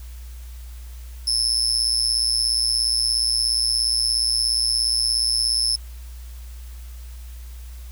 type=tone with amplitude modulation; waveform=35% pulse; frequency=5250 Hz; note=E8; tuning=8 cents flat; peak=-12 dBFS; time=1.27-5.76 s; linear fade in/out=5 ms; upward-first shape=sine; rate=117 Hz; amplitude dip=90%; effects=added 60 Hz sine -34 dBFS peak until 7.91 s + white hiss -50 dBFS RMS until 7.91 s